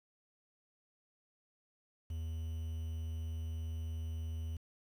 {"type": "tone with quantisation", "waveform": "triangle", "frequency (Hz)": 80.8, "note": "E2", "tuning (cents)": -34, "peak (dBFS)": -35, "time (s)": [2.1, 4.57], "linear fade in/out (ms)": 5, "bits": 10, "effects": []}